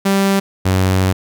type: tone pair in turn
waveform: sawtooth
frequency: 196 / 93.98 Hz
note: G3 / F#2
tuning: 0 / +28 cents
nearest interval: octave + minor second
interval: 1272 cents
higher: first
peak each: -8 / -8 dBFS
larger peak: neither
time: 0.05-0.4 / 0.65-1.13 s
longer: second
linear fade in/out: 10 ms
effects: none